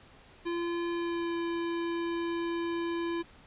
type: tone with pitch glide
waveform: square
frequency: 342.3 to 338.6 Hz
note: F4 to E4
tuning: -35 to +46 cents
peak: -31 dBFS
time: 0.45-3.23 s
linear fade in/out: 20 ms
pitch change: -19 cents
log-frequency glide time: 0.92-1.36 s
effects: pink hiss -56 dBFS RMS until 3.46 s + resampled to 8000 Hz